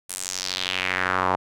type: tone with band-pass filter sweep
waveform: sawtooth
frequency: 92.5 Hz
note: F#2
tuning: in tune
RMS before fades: -26 dBFS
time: 0.09-1.36 s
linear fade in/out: 10 ms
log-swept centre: 10000 to 890 Hz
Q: 2.6
effects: none